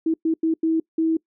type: tone bursts at uneven times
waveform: sine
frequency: 323.4 Hz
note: E4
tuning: 33 cents flat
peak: -17 dBFS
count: 5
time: 0.06-0.14 / 0.25-0.34 / 0.43-0.54 / 0.63-0.8 / 0.98-1.17 s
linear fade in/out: 5 ms
effects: noise-tail reverb RT60 0.1 s tail -24 dB re dry